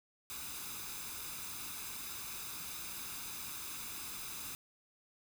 white noise with comb filter, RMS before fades -44 dBFS, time 0.3-4.55 s, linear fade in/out 0 ms, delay 0.8 ms, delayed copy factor +0.6, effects none

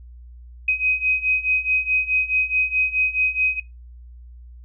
sine beating tone pair, 2517 / 2521.7 Hz, D#7 / D#7, +19 / +23 cents, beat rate 4.7 Hz, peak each -22 / -19 dBFS, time 0.68-3.6 s, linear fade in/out 5 ms, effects noise-tail reverb RT60 0.2 s tail -21 dB re dry + added 60 Hz sine -39 dBFS peak until 4.64 s

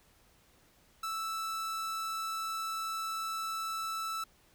45% pulse tone, 1318.5 Hz, E6, in tune, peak -34 dBFS, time 1.03-4.24 s, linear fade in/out 5 ms, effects pink hiss -65 dBFS RMS until 4.54 s

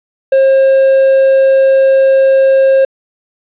triangle tone, 536 Hz, C5, 42 cents sharp, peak -3 dBFS, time 0.32-2.85 s, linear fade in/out 5 ms, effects resampled to 8000 Hz + 7-bit

